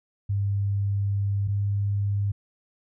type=tone pair in turn; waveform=sine; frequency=100 / 100.87 Hz; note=G2 / G2; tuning=+35 / +50 cents; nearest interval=unison; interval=15 cents; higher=second; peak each=-22 dBFS; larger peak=neither; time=0.29-1.48 / 1.48-2.32 s; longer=first; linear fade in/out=10 ms; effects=none